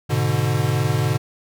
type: chord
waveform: square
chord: G# diminished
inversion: none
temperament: equal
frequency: 103.83 / 123.47 / 146.83 Hz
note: G#2 / B2 / D3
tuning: 0 / 0 / 0 cents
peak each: -24 / -22 / -23 dBFS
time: 0.09-1.18 s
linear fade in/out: 20 ms
effects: none